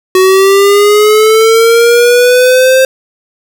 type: linear sweep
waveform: square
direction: up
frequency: 371.2 to 527 Hz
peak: -4 dBFS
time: 0.15-2.85 s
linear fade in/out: 2 ms
effects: 7-bit

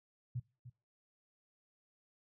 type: tone with echo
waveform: sine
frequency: 123.47 Hz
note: B2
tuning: in tune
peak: -35 dBFS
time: 0.35-0.4 s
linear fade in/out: 10 ms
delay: 300 ms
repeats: 1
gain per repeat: -13 dB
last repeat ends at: 0.7 s
effects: noise-tail reverb RT60 0.3 s tail -22 dB re dry

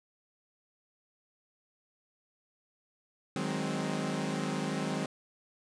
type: chord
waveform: sawtooth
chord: Ab dominant seventh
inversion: second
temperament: equal with one note detuned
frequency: 155.56 / 187.25 / 207.7 / 261.6 Hz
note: Eb3 / Gb3 / Ab3 / C4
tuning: 0 / +21 / 0 / 0 cents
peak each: -33 dBFS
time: 3.36-5.06 s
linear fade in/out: 2 ms
effects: resampled to 22050 Hz

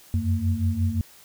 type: tone cluster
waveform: sine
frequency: 87.9 / 93.6 / 227.3 Hz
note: F2 / F#2 / A#3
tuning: +12 / +20 / -43 cents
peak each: -25 / -24 / -28 dBFS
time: 0.14-1.01 s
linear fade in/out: 0 ms
effects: white hiss -51 dBFS RMS until 1.24 s

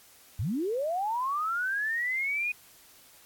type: linear sweep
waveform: sine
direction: up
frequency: 77.78 to 2489 Hz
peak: -27 dBFS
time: 0.39-2.52 s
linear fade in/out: 5 ms
effects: white hiss -56 dBFS RMS until 3.25 s + AAC 64 kbps

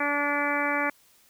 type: harmonic tone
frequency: 288.9 Hz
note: D4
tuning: 28 cents flat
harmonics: 1 / 2 / 3 / 4 / 5 / 6 / 7 / 8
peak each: -32 / -32 / -32 / -32 / -32 / -32 / -32 / -32 dBFS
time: 0-0.9 s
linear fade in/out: 5 ms
effects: white hiss -60 dBFS RMS until 1.29 s

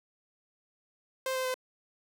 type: tone with pitch steps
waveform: sawtooth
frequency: 523.3 / 517.6 / 511.9 Hz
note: C5 / C5 / C5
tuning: 0 / -19 / -38 cents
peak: -26 dBFS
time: 1.26-1.542 s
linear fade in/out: 2 ms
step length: 94 ms
effects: 11-bit

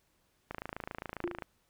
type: click train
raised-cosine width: 0.5 ms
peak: -23 dBFS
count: 26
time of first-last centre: 0.51-1.422 s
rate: 27.4 Hz
type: tone with exponential decay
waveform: sine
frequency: 347.7 Hz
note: F4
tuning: 8 cents flat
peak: -28 dBFS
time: 1.24-1.42 s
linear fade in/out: 1 ms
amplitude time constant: 38 ms
effects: pink hiss -73 dBFS RMS until 1.69 s

